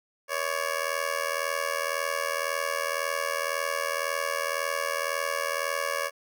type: tone with amplitude modulation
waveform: 15% pulse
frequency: 560 Hz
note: C#5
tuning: 18 cents sharp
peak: -17 dBFS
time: 0.28-6.11 s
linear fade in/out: 50 ms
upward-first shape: sine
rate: 81.9 Hz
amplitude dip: 90%
effects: none